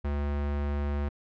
square tone, 72 Hz, D2, 34 cents flat, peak -28 dBFS, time 0.04-1.09 s, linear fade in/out 10 ms, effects low-pass 2000 Hz 12 dB/octave

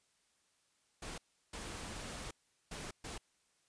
pink noise bursts at uneven times, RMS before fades -45 dBFS, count 4, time 1.02-1.18 / 1.53-2.31 / 2.71-2.91 / 3.04-3.18 s, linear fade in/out 5 ms, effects white hiss -75 dBFS RMS until 3.68 s + resampled to 22050 Hz

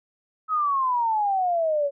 sine exponential sweep, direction down, 1291 to 554.4 Hz, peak -20 dBFS, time 0.48-1.91 s, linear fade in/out 50 ms, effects none

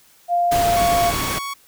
sine tone with pitch glide, 698.5 to 694.1 Hz, F5 to F5, 0 to -11 cents, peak -15 dBFS, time 0.28-1.13 s, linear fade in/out 50 ms, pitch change -11 cents, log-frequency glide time 0.49-0.66 s
pink noise, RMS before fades -24 dBFS, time 0.51-1.39 s, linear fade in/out 10 ms
sawtooth tone, 1115 Hz, C#6, 10 cents sharp, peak -22 dBFS, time 0.76-1.54 s, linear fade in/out 10 ms
effects white hiss -53 dBFS RMS until 1.67 s

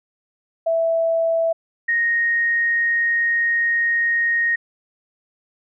sine tone pair in turn, 659.3 / 1864.8 Hz, E5 / A#6, 0 / 0 cents, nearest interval octave + tritone, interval 1800 cents, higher second, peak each -16 dBFS, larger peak neither, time 0.66-1.53 / 1.88-4.56 s, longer second, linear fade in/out 10 ms, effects none

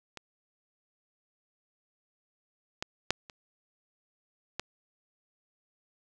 clicks, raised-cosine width 0.2 ms, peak -24 / -15 / -7 / -28 / -15 dBFS, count 5, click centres 0.173 / 2.825 / 3.106 / 3.298 / 4.596 s, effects none

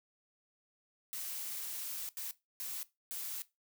blue noise bursts at uneven times, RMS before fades -41 dBFS, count 4, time 1.13-2.09 / 2.17-2.31 / 2.6-2.83 / 3.11-3.42 s, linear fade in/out 0 ms, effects noise-tail reverb RT60 0.2 s tail -17 dB re dry

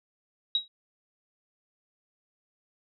sine tone with exponential decay, 3829 Hz, A#7, 46 cents sharp, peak -19 dBFS, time 0.55-0.68 s, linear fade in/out 2 ms, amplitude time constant 27 ms, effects none

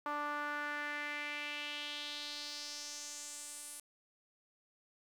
sawtooth tone with band-pass filter sweep, 293.7 Hz, D4, in tune, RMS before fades -42 dBFS, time 0.06-3.8 s, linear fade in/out 0 ms, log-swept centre 1100 to 10000 Hz, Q 3, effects 11-bit

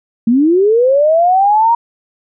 sine linear sweep, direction up, 220 to 948 Hz, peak -7 dBFS, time 0.27-1.75 s, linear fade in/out 5 ms, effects none

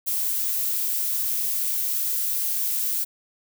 violet noise, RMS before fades -25 dBFS, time 0.06-3.05 s, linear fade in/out 20 ms, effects none

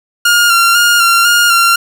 sawtooth tone with vibrato, 1396.9 Hz, F6, in tune, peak -3 dBFS, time 0.25-1.76 s, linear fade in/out 5 ms, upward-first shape square, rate 2 Hz, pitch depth 26 cents each way, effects none

